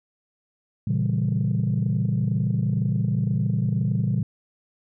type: chord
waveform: sine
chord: A# diminished seventh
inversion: none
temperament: equal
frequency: 116.54 / 138.59 / 164.81 / 196 Hz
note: A#2 / C#3 / E3 / G3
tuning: 0 / 0 / 0 / 0 cents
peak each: -23 / -25 / -26 / -26 dBFS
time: 0.87-4.23 s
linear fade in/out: 5 ms
effects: tanh soft clip ceiling -14 dBFS